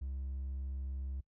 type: tone with hard clipping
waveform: sine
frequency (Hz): 67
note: C2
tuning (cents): +42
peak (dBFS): -38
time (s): 0.01-1.21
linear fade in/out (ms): 10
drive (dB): 2
effects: noise-tail reverb RT60 0.1 s tail -22 dB re dry